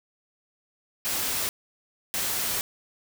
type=noise bursts at uneven times; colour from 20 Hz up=white; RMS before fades=-28 dBFS; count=2; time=1.05-1.49 / 2.14-2.61 s; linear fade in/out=0 ms; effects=none